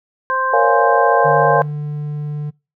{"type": "harmonic tone", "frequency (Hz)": 523.3, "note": "C5", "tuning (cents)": 0, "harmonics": [1, 2, 3], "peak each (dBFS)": [-24, -17, -21], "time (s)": [0.3, 1.62], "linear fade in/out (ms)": 0}
{"type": "chord", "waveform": "sine", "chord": "Bb minor seventh", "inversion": "none", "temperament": "equal with one note detuned", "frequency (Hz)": [466.2, 559.5, 698.5, 830.6], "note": ["Bb4", "Db5", "F5", "Ab5"], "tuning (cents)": [0, 16, 0, 0], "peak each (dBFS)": -17, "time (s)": [0.53, 1.62], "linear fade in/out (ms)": 5}
{"type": "tone", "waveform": "triangle", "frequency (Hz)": 148.4, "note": "D3", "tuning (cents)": 18, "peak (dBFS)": -19, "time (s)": [1.24, 2.51], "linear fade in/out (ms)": 20}
{"effects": ["noise-tail reverb RT60 0.3 s tail -25 dB re dry"]}